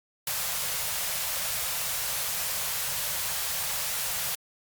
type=band-stop noise; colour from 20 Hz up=white; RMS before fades=-30 dBFS; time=0.27-4.35 s; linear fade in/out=2 ms; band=180 to 480 Hz; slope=48 dB/octave; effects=Opus 48 kbps